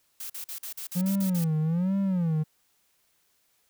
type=noise bursts; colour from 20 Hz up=blue; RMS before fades=-37 dBFS; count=9; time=0.2-1.443 s; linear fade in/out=5 ms; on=99 ms; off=44 ms
type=tone with vibrato; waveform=triangle; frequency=174.61 Hz; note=F3; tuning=in tune; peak=-21 dBFS; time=0.95-2.44 s; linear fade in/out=20 ms; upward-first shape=sine; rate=1.2 Hz; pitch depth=210 cents each way
effects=white hiss -69 dBFS RMS until 3.69 s